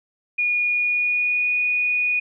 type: tone with pitch glide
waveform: sine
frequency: 2443 to 2466 Hz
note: D#7 to D#7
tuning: -32 to -16 cents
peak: -18 dBFS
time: 0.38-2.2 s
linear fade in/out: 10 ms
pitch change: +16 cents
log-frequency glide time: 0.72-1.54 s
effects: none